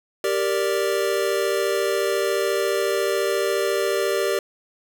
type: chord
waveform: square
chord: G minor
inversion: none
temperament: equal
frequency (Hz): 392 / 466.2 / 587.3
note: G4 / Bb4 / D5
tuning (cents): 0 / 0 / 0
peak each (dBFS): -24 / -26 / -26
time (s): 0.24-4.39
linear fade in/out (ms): 2
effects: none